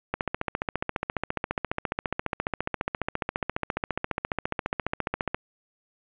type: click train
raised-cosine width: 0.5 ms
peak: -11 dBFS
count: 77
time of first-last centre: 0.14-5.345 s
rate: 14.6 Hz
effects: resampled to 8000 Hz + 8-bit